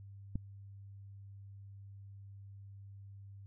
click, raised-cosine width 5 ms, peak -24 dBFS, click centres 0.356 s, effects added 99 Hz sine -49 dBFS peak until 3.46 s

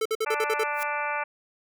square tone bursts, 440 Hz, A4, in tune, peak -24 dBFS, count 7, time 0.01-0.637 s, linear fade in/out 5 ms, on 45 ms, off 52 ms
harmonic tone, 293.7 Hz, D4, in tune, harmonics 2 / 3 / 4 / 5 / 6 / 7 / 8 / 9, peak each -35 / -31 / -34 / -33 / -39 / -39 / -34 / -41 dBFS, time 0.26-1.24 s, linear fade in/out 10 ms
blue noise with exponential growth, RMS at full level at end -32 dBFS, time 0.72-0.83 s, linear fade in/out 1 ms, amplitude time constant 23 ms
effects none

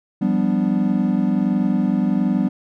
triangle chord, G dominant seventh, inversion third, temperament equal, 174.61 / 196 / 246.9 / 293.7 Hz, F3 / G3 / B3 / D4, 0 / 0 / 0 / 0 cents, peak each -23 / -17 / -19 / -23 dBFS, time 0.21-2.49 s, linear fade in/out 10 ms, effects none

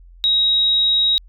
sine tone, 3805 Hz, A#7, 35 cents sharp, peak -13 dBFS, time 0.24-1.18 s, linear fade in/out 0 ms, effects added 43 Hz sine -41 dBFS peak until 1.28 s

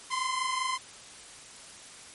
sawtooth tone pair together, 1021.4 / 1046.5 Hz, C6 / C6, -42 / 0 cents, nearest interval unison, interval 42 cents, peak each -28 / -27 dBFS, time 0.1-0.78 s, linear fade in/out 20 ms, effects white hiss -48 dBFS RMS until 2.14 s + MP3 48 kbps

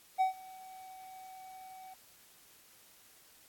triangle tone with ADSR envelope, 755 Hz, F#5, 35 cents sharp, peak -22 dBFS, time 0.18-1.94 s, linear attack 29 ms, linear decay 120 ms, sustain -24 dB, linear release 4 ms, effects white hiss -61 dBFS RMS until 3.48 s + AAC 64 kbps

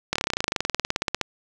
slowing click train, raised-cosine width 0.2 ms, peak -5 dBFS, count 26, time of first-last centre 0.13-1.213 s, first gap 26 ms, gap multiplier 1.04, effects none

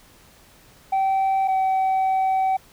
sine tone pair in turn, 772 / 762.3 Hz, G5 / G5, -27 / -49 cents, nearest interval unison, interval 22 cents, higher first, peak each -15 dBFS, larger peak neither, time 0.92-1.48 / 1.48-2.57 s, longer second, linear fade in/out 10 ms, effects tanh soft clip ceiling -17 dBFS + pink hiss -52 dBFS RMS until 2.72 s

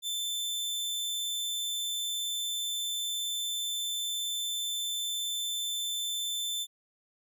sawtooth tone, 3539 Hz, A7, 9 cents sharp, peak -28 dBFS, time 0.02-6.67 s, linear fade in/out 50 ms, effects none

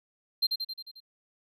triangle tone with echo, 4164 Hz, C8, 9 cents flat, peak -21 dBFS, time 0.42-0.47 s, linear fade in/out 10 ms, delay 89 ms, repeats 6, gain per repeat -4 dB, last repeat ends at 1.004 s, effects none

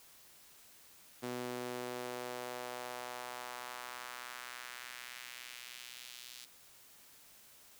sawtooth tone with high-pass filter sweep, 123.47 Hz, B2, in tune, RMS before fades -45 dBFS, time 1.22-6.46 s, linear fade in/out 20 ms, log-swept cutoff 280 to 3800 Hz, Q 1.3, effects white hiss -60 dBFS RMS until 7.79 s

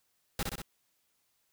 pink noise with echo, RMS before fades -32 dBFS, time 0.39-0.43 s, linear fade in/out 2 ms, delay 63 ms, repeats 3, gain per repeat -3 dB, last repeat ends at 0.619 s, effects white hiss -75 dBFS RMS until 1.52 s

